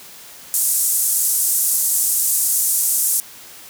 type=band-pass noise; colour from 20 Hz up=pink; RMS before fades=-18 dBFS; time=0.54-3.2 s; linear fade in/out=0 ms; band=7900 to 14000 Hz; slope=24 dB/octave; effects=white hiss -40 dBFS RMS until 3.69 s + high-pass 80 Hz 12 dB/octave